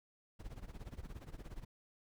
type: noise with tremolo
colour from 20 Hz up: brown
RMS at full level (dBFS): -45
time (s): 0.39-1.65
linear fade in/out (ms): 10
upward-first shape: sine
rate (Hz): 17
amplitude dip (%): 85
effects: none